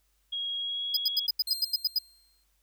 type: tone with pitch glide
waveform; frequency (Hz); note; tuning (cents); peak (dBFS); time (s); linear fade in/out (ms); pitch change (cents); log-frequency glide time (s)
sine; 3291 to 3325; G#7 to G#7; -16 to +1; -30; 0.32-1.27; 10; +17; 0.59-0.83
type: tone bursts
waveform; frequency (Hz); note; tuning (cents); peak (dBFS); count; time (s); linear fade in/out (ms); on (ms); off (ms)
square; 4978; D#8; 0; -23; 10; 0.94-1.987; 5; 30; 83
type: tone with exponential decay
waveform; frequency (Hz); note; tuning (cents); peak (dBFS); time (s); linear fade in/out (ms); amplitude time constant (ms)
sawtooth; 4186; C8; 0; -28; 1.47-2.44; 5; 210
effects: added 50 Hz sine -70 dBFS peak until 2.62 s + white hiss -73 dBFS RMS until 2.62 s